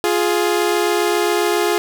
sawtooth tone pair together, 350 / 417.4 Hz, F4 / G#4, +4 / +9 cents, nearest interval minor third, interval 305 cents, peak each -14 dBFS, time 0.04-1.78 s, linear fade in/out 0 ms, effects none

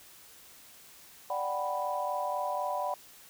sine chord, G major seventh, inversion second, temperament equal, 587.3 / 740 / 784 / 987.8 Hz, D5 / F#5 / G5 / B5, 0 / 0 / 0 / 0 cents, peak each -35 / -35 / -39 / -34 dBFS, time 1.3-2.94 s, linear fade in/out 2 ms, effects white hiss -54 dBFS RMS until 3.29 s

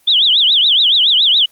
sine tone with vibrato, 3376 Hz, G#7, 28 cents sharp, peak -8 dBFS, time 0.07-1.46 s, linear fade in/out 10 ms, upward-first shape triangle, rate 7.1 Hz, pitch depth 290 cents each way, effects white hiss -53 dBFS RMS until 1.51 s + Opus 24 kbps

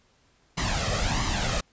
pink noise with flanger, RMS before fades -26 dBFS, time 0.57-1.61 s, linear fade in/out 10 ms, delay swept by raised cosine 0.98 to 1.61 ms, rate 1.5 Hz, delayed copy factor +0.65, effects pink hiss -64 dBFS RMS until 1.72 s + resampled to 16000 Hz

